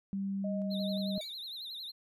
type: tone with pitch glide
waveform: sine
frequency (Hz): 196 to 194.65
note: G3 to G3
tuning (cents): 0 to -12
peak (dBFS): -32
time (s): 0.13-1.18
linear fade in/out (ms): 0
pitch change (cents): -12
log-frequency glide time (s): 0.5-0.72
type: tone with tremolo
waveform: sine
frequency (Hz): 623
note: D#5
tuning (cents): +2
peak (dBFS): -37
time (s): 0.44-1.21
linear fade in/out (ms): 5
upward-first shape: square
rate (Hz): 2.8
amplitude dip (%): 30
type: tone with vibrato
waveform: triangle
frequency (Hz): 3881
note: B7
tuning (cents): -31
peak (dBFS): -39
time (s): 0.7-1.92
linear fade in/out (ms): 20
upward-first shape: triangle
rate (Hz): 11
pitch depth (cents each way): 170
type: tone with exponential decay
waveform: 15% pulse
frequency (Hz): 2278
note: C#7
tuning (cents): +47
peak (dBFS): -37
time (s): 1.21-1.39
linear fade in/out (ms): 2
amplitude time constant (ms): 37
effects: none